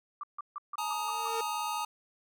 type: tone bursts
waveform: sine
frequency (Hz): 1174.7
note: D6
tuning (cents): 0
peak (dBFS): -35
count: 7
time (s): 0.21-1.278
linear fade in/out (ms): 2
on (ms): 24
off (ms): 150
type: chord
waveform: square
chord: Ab suspended second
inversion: none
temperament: equal with one note detuned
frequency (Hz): 852.5 / 932.3 / 1244.5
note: Ab5 / Bb5 / Eb6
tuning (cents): +45 / 0 / 0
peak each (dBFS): -37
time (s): 0.78-1.85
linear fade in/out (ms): 5
type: tone with exponential growth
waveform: 45% pulse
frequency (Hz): 455.4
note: A#4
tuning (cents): -40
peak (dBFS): -32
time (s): 0.85-1.41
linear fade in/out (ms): 5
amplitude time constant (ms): 120
effects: none